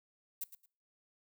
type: noise with echo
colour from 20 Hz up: violet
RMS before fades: -38 dBFS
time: 0.41-0.44 s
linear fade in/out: 5 ms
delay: 110 ms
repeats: 2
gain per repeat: -13 dB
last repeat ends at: 0.66 s
effects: noise-tail reverb RT60 0.4 s tail -21 dB re dry